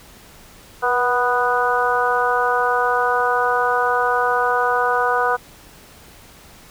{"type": "harmonic tone with a mistuned harmonic", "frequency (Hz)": 246.9, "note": "B3", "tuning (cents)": 0, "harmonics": [2, 3, 4, 5, 6], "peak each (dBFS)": [-22, -22, -22, -22, -22], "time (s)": [0.82, 5.37], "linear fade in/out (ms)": 20, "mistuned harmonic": 2, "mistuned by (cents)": -23, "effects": ["pink hiss -45 dBFS RMS until 6.7 s"]}